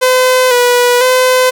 sawtooth tone with vibrato, 499.3 Hz, B4, 19 cents sharp, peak -3 dBFS, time 0.01-1.51 s, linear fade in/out 20 ms, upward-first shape square, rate 1 Hz, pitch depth 37 cents each way, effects none

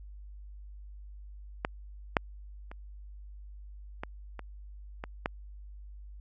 clicks, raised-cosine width 0.5 ms, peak -13 / -7 / -29 / -20 / -25 / -22 / -14 dBFS, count 7, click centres 1.649 / 2.168 / 2.715 / 4.035 / 4.393 / 5.039 / 5.259 s, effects added 50 Hz sine -44 dBFS peak until 6.2 s

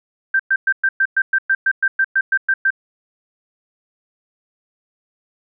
sine tone bursts, 1568 Hz, G6, in tune, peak -12 dBFS, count 15, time 0.34-2.705 s, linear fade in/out 5 ms, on 55 ms, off 110 ms, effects none

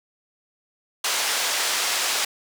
white band-pass noise, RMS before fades -24 dBFS, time 1.04-2.25 s, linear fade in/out 5 ms, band 550 to 6700 Hz, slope 12 dB/octave, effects none

